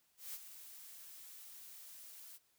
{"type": "noise with ADSR envelope", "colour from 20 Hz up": "blue", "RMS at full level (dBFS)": -44, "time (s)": [0.17, 2.39], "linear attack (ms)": 170, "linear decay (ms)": 38, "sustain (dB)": -10, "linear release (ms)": 38, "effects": ["white hiss -75 dBFS RMS until 2.58 s"]}